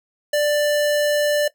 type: tone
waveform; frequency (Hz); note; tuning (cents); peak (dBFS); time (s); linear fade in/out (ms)
square; 590; D5; +8; -17; 0.33-1.48; 5
effects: noise-tail reverb RT60 0.1 s tail -17 dB re dry